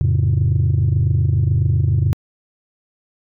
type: chord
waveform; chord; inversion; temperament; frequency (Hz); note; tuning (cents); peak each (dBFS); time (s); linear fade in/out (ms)
sine; F augmented; none; just; 87.31 / 109.13 / 136.42; F2 / A2 / C#3; 0 / -14 / -27; -16; 0.01-2.13; 0
effects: tanh soft clip ceiling -9 dBFS